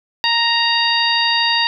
harmonic tone, 932.3 Hz, A#5, in tune, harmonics 1 / 2 / 3 / 4 / 5, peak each -20 / -20 / -20 / -20 / -20 dBFS, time 0.24-1.67 s, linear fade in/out 0 ms, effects none

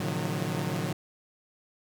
sawtooth tone cluster, 112.1 / 135.7 / 152.1 / 171.1 / 183 Hz, A2 / C#3 / D#3 / F3 / F#3, +33 / -36 / -39 / -35 / -19 cents, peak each -32 / -33 / -29 / -35 / -30 dBFS, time 0-0.93 s, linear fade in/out 5 ms, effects none

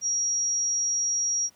sine tone, 5680 Hz, F8, 28 cents sharp, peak -23 dBFS, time 0.01-1.5 s, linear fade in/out 50 ms, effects pink hiss -61 dBFS RMS until 1.55 s + high-pass 100 Hz 12 dB/octave

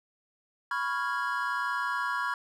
triangle chord, C# dominant seventh, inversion third, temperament equal with one note detuned, 987.8 / 1108.7 / 1396.9 / 1653.6 Hz, B5 / C#6 / E#6 / G#6, 0 / 0 / 0 / -8 cents, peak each -32 dBFS, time 0.71-2.34 s, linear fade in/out 2 ms, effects none

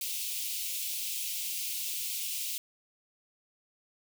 white high-pass noise, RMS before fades -35 dBFS, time 0.01-2.58 s, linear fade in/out 2 ms, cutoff 2400 Hz, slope 48 dB/octave, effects none

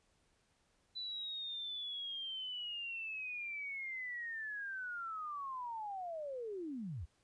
sine linear sweep, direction down, 4000 to 61.8 Hz, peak -40 dBFS, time 0.95-7.06 s, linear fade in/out 20 ms, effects pink hiss -75 dBFS RMS until 7.23 s + resampled to 22050 Hz

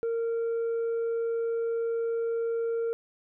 sine tone with tanh clipping, 460.8 Hz, A#4, 20 cents flat, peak -27 dBFS, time 0.03-2.93 s, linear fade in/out 0 ms, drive 2 dB, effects none

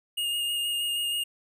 square tone with vibrato, 2844 Hz, F7, 31 cents sharp, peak -27 dBFS, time 0.17-1.24 s, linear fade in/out 10 ms, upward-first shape square, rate 6.3 Hz, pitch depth 10 cents each way, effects none

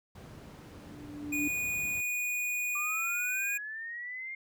brown noise, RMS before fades -42 dBFS, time 0.15-2.01 s, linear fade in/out 5 ms
sine tone with exponential growth, 293.7 Hz, D4, in tune, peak -29 dBFS, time 0.37-1.48 s, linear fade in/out 5 ms, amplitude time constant 240 ms
square tone, 2460 Hz, D#7, 20 cents flat, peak -31 dBFS, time 1.32-3.58 s, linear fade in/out 10 ms
sine linear sweep, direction up, 1168 to 2132 Hz, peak -37 dBFS, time 2.75-4.35 s, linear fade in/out 5 ms
effects high-pass 100 Hz 12 dB/octave

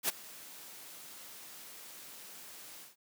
white noise with ADSR envelope, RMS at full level -29 dBFS, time 0.03-2.96 s, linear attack 58 ms, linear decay 16 ms, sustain -21 dB, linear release 150 ms, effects high-pass 150 Hz 12 dB/octave

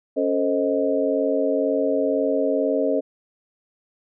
sine tone cluster, 276.8 / 442.1 / 522 / 624 Hz, C#4 / A4 / C5 / D#5, -2 / +8 / -4 / +5 cents, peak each -24 dBFS, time 0.16-3.01 s, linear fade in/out 20 ms, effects none

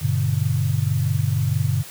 sine tone cluster, 98.6 / 120.5 / 144.9 Hz, G2 / B2 / D3, +11 / -42 / -23 cents, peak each -22 dBFS, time 0.01-1.83 s, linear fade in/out 20 ms, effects white hiss -39 dBFS RMS until 1.9 s + high-pass 60 Hz 12 dB/octave

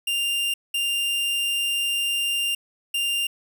45% pulse tone bursts at uneven times, 2794 Hz, F7, in tune, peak -22 dBFS, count 3, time 0.07-0.54 / 0.74-2.55 / 2.94-3.27 s, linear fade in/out 5 ms, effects none

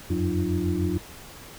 sine tone cluster, 86.8 / 93.6 / 181.1 / 302.8 / 345.5 Hz, F2 / F#2 / F#3 / D#4 / F4, -10 / +20 / -37 / -47 / -19 cents, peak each -29 dBFS, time 0.1-0.98 s, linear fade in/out 5 ms, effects pink hiss -44 dBFS RMS until 1.58 s

